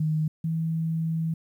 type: tone pair in turn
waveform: sine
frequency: 155.56 / 162.32 Hz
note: D#3 / E3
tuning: 0 / -26 cents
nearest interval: minor second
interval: 74 cents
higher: second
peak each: -22 / -24 dBFS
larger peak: first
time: 0-0.28 / 0.44-1.34 s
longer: second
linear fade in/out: 5 ms
effects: 10-bit